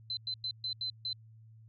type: tone bursts at uneven times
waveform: sine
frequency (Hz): 4054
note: B7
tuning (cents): +45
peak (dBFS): -33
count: 6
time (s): 0.1-0.17 / 0.27-0.34 / 0.44-0.51 / 0.64-0.73 / 0.81-0.9 / 1.05-1.13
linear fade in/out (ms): 2
effects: added 111 Hz sine -53 dBFS peak until 1.68 s